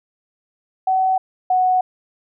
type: tone pair in turn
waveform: sine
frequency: 755 / 739 Hz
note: F#5 / F#5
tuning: +35 / -2 cents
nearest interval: unison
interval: 37 cents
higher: first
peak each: -14 / -13 dBFS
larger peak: second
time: 0.87-1.18 / 1.5-1.81 s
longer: neither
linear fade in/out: 5 ms
effects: none